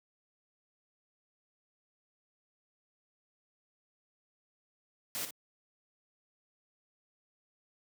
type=noise with echo; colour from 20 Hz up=white; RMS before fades=-37 dBFS; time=5.15-5.25 s; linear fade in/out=0 ms; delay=57 ms; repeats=1; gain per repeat=-8 dB; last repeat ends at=5.307 s; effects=high-pass 100 Hz 12 dB/octave